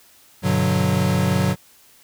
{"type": "chord", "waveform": "square", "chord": "G major seventh", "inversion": "none", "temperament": "equal", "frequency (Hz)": [98, 123.47, 146.83, 185], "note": ["G2", "B2", "D3", "F#3"], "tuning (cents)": [0, 0, 0, 0], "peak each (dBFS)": [-24, -25, -24, -21], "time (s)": [0.42, 1.56], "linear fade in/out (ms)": 50, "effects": ["white hiss -52 dBFS RMS until 2.03 s"]}